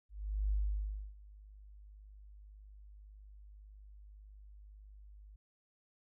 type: tone with ADSR envelope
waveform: sine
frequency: 50.9 Hz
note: G#1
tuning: 34 cents flat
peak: -29 dBFS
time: 0.09-5.36 s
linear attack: 420 ms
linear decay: 630 ms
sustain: -23 dB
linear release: 4 ms
effects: none